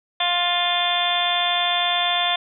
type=harmonic tone; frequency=351.6 Hz; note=F4; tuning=12 cents sharp; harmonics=2 / 3 / 4 / 5 / 6 / 7 / 8 / 9 / 10; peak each=-24 / -28 / -34 / -30 / -31 / -31 / -34 / -28 / -22 dBFS; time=0.2-2.36 s; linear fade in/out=5 ms; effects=none